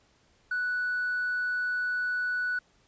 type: tone with tanh clipping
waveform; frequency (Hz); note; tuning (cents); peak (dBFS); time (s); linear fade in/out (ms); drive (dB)
triangle; 1480; F#6; 0; -27; 0.51-2.59; 5; 5
effects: pink hiss -65 dBFS RMS until 2.87 s + resampled to 16000 Hz